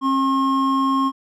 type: tone pair together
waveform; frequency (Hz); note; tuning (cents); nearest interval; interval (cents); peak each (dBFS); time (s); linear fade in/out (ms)
triangle; 269.1 / 1076.4; C4 / C6; +49 / +49; 2 octaves; 2400; -17; 0.01-1.12; 50
effects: none